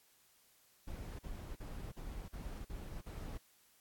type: noise bursts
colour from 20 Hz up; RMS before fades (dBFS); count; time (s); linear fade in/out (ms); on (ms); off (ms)
brown; -45; 7; 0.87-3.38; 10; 320; 45
effects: white hiss -69 dBFS RMS until 3.8 s + AAC 64 kbps